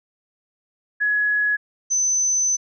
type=tone pair in turn; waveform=sine; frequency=1684 / 6094 Hz; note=G#6 / G8; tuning=+24 / -50 cents; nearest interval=octave + minor seventh; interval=2226 cents; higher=second; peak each=-17 dBFS; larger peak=neither; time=1-1.57 / 1.9-2.57 s; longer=second; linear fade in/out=20 ms; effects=none